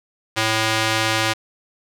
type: tone with band-pass filter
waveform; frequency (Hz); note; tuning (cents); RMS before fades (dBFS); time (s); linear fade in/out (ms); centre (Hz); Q
square; 110.7; A2; +11; -20; 0.36-1.34; 20; 3100; 0.57
effects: none